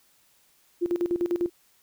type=tone with tremolo; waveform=sine; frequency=348.5 Hz; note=F4; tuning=4 cents flat; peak=-21 dBFS; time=0.81-1.5 s; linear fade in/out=20 ms; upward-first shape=square; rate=10 Hz; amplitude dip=80%; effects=white hiss -63 dBFS RMS until 1.82 s